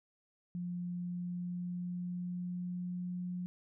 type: tone with pitch glide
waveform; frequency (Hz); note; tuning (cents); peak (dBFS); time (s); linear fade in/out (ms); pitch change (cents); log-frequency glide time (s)
sine; 176.5 to 179.17; F3 to F3; +19 to +45; -36; 0.55-3.46; 0; +26; 0.88-3.24
effects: none